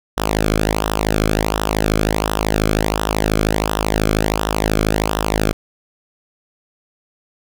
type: tone with flanger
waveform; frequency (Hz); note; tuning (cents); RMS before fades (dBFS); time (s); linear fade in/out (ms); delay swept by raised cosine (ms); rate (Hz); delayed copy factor
sawtooth; 52.9; G#1; +33; -18; 0.17-5.53; 10; 0.44 to 1.09; 1.4; -0.8
effects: none